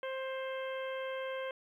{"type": "harmonic tone", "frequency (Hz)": 527, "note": "C5", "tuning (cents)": 12, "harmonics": [1, 2, 3, 4, 5, 6], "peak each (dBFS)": [-37, -45, -46, -48, -52, -51], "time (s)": [0.03, 1.51], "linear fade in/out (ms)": 2, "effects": ["12-bit"]}